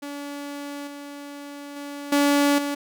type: tone with level steps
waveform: sawtooth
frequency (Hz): 286.1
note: D4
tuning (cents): -45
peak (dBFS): -28 / -32 / -29 / -13 / -21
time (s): 0.02-2.75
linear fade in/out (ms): 10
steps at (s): 0.87 / 1.76 / 2.12 / 2.58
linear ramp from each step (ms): 5
effects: none